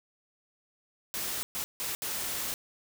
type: noise bursts at uneven times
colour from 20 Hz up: white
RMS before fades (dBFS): -34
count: 4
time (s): 1.14-1.43 / 1.55-1.64 / 1.8-1.95 / 2.02-2.54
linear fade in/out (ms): 0
effects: none